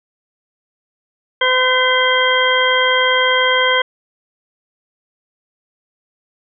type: harmonic tone with a mistuned harmonic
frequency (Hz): 510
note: C5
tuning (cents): -44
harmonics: 1 / 2 / 3 / 4 / 6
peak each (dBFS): -18 / -18 / -18 / -18 / -18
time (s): 1.41-3.82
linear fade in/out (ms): 5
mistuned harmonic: 6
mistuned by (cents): +79
effects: none